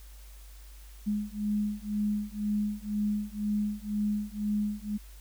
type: beating tone pair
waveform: sine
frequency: 207.7 / 209.7 Hz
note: G#3 / G#3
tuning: 0 / +17 cents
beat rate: 2 Hz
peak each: -31 dBFS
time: 1.06-4.98 s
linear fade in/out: 20 ms
effects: added 50 Hz sine -46 dBFS peak until 5.2 s + white hiss -57 dBFS RMS until 5.2 s